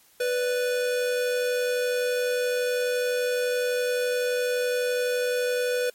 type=tone pair together; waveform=square; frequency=494.2 / 586 Hz; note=B4 / D5; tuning=+1 / -4 cents; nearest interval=minor third; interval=295 cents; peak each=-24 / -35 dBFS; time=0.2-5.9 s; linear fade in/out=5 ms; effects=white hiss -58 dBFS RMS until 5.94 s + MP3 64 kbps